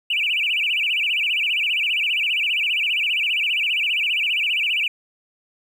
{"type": "tone with vibrato", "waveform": "triangle", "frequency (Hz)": 2617, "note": "E7", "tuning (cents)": -13, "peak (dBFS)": -15, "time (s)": [0.1, 4.88], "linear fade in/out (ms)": 5, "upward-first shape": "sine", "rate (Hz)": 15, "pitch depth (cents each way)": 230, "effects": ["tanh soft clip ceiling -16 dBFS"]}